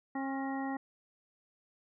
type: harmonic tone with a mistuned harmonic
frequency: 270 Hz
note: C#4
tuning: 45 cents flat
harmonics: 1 / 2 / 3 / 4 / 5 / 7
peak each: -35 / -47 / -39 / -47 / -51 / -45 dBFS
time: 0.15-0.77 s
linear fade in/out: 5 ms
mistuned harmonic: 5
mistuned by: +47 cents
effects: none